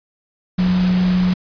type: tone in noise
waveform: sine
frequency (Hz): 182.4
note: F#3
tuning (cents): -24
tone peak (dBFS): -13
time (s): 0.58-1.34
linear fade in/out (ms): 10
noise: pink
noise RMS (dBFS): -28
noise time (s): 0.58-1.34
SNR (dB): +12
effects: resampled to 11025 Hz